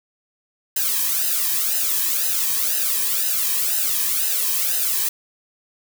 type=noise with flanger; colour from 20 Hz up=blue; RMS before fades=-21 dBFS; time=0.76-5.09 s; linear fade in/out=5 ms; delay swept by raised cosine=0.88 to 1.45 ms; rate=2 Hz; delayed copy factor=-0.95; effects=none